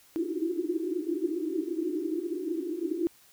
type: band-pass noise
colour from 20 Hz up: white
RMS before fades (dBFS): -31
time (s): 0.16-3.07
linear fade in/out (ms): 0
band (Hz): 310 to 360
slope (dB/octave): 96
effects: white hiss -59 dBFS RMS until 3.32 s